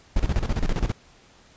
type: noise with tremolo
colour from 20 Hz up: brown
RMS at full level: -20 dBFS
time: 0.16-0.92 s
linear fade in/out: 5 ms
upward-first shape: square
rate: 15 Hz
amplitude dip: 75%
effects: pink hiss -54 dBFS RMS until 1.56 s + resampled to 16000 Hz